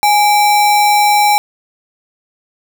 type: tone with sample-and-hold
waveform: sine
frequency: 830.6 Hz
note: G#5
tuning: in tune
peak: -7 dBFS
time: 0.03-1.38 s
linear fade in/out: 0 ms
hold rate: 3150 Hz
effects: none